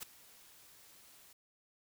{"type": "noise with ADSR envelope", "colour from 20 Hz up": "white", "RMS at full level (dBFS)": -41, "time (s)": [0, 1.33], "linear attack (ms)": 27, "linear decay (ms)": 8, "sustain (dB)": -19, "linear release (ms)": 4, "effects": []}